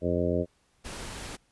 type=harmonic tone; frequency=87.31 Hz; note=F2; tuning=in tune; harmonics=1 / 2 / 3 / 4 / 5 / 6 / 7; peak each=-32 / -32 / -32 / -32 / -32 / -32 / -32 dBFS; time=0.01-0.46 s; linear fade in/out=50 ms
type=noise; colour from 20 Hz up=pink; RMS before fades=-39 dBFS; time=0.84-1.37 s; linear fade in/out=20 ms
effects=pink hiss -68 dBFS RMS until 1.51 s + resampled to 24000 Hz